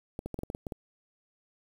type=clicks; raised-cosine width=2 ms; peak=-22 dBFS; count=9; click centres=0.191 / 0.26 / 0.343 / 0.39 / 0.434 / 0.501 / 0.549 / 0.668 / 0.722 s; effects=8-bit